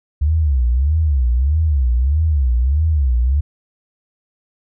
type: tone with vibrato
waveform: sine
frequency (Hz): 69.3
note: C#2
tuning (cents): 0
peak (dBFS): -12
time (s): 0.21-3.41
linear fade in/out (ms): 10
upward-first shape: sine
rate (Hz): 1.6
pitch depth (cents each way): 260
effects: none